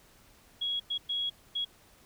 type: tone bursts at uneven times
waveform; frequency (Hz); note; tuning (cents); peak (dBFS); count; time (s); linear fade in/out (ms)
sine; 3322; G#7; 0; -29; 4; 0.61-0.8 / 0.9-0.98 / 1.09-1.3 / 1.55-1.65; 10
effects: pink hiss -60 dBFS RMS until 2.05 s